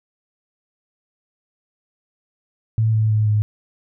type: tone with pitch steps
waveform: sine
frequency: 111 / 109.28 / 107.59 / 105.93 Hz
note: A2 / A2 / A2 / G#2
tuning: +16 / -11 / -38 / +35 cents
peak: -14 dBFS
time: 2.78-3.42 s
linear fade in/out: 0 ms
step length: 160 ms
effects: none